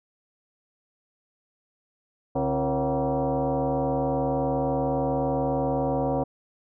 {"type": "tone with frequency modulation", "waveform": "sine", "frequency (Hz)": 140.3, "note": "C#3", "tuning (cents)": 21, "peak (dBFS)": -22, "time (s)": [2.35, 6.24], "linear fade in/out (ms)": 10, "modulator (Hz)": 204, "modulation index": 3.4, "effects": []}